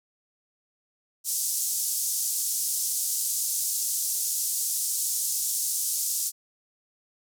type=band-pass noise; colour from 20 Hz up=pink; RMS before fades=-28 dBFS; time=1.24-6.32 s; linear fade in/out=50 ms; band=6100 to 14000 Hz; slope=24 dB/octave; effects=none